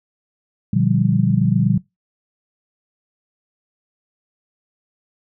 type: chord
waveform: sine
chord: G minor seventh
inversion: first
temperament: equal with one note detuned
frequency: 119.26 / 146.83 / 174.61 / 196 Hz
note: Bb2 / D3 / F3 / G3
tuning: +40 / 0 / 0 / 0 cents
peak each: -19 dBFS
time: 0.73-1.78 s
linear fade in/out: 5 ms
effects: noise-tail reverb RT60 0.2 s tail -23 dB re dry